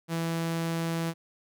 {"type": "tone", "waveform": "sawtooth", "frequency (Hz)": 165.6, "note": "E3", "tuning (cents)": 8, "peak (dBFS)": -24, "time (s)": [0.08, 1.14], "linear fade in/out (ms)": 50, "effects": []}